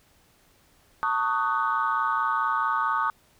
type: chord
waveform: sine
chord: D# half-diminished seventh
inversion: second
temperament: just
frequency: 896 / 1120.1 / 1244.5 / 1493.4 Hz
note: A5 / C#6 / D#6 / F#6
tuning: +31 / +18 / 0 / +16 cents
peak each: -28 / -27 / -26 / -30 dBFS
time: 1.03-3.1 s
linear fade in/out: 0 ms
effects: tanh soft clip ceiling -13 dBFS + pink hiss -61 dBFS RMS until 3.39 s